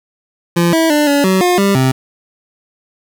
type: tone with pitch steps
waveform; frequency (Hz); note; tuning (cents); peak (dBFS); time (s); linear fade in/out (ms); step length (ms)
25% pulse; 171.6 / 325.5 / 297 / 284.8 / 188.6 / 357.1 / 198.4 / 131; F3 / E4 / D4 / C#4 / F#3 / F4 / G3 / C3; -30 / -22 / +20 / +47 / +33 / +39 / +21 / +2; -6; 0.56-1.92; 10; 170
effects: 7-bit